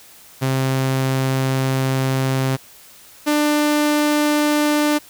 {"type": "tone pair in turn", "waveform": "sawtooth", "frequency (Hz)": [132.5, 297.5], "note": ["C3", "D4"], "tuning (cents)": [22, 22], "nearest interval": "octave + major second", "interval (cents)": 1400, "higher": "second", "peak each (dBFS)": [-13, -11], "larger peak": "second", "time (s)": [[0.41, 2.57], [3.26, 4.99]], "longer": "first", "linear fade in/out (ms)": 20, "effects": ["white hiss -45 dBFS RMS until 5.09 s"]}